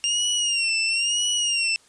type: tone with vibrato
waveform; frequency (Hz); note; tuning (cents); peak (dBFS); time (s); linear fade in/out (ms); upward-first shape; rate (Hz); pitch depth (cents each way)
25% pulse; 2794; F7; 0; -17; 0.04-1.76; 0; sine; 1; 86
effects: white hiss -56 dBFS RMS until 1.88 s + resampled to 22050 Hz